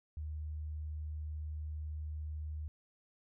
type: tone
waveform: sine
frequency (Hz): 76.5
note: D#2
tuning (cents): -29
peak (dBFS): -38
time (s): 0.17-2.68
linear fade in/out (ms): 0
effects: none